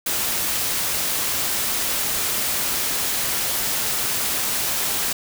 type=noise; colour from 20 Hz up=white; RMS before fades=-23 dBFS; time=0.06-5.13 s; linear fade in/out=5 ms; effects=none